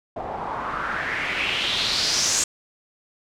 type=noise with low-pass filter sweep; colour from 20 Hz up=white; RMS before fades=-25 dBFS; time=0.16-2.44 s; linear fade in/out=5 ms; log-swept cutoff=690 to 7200 Hz; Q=3.6; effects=none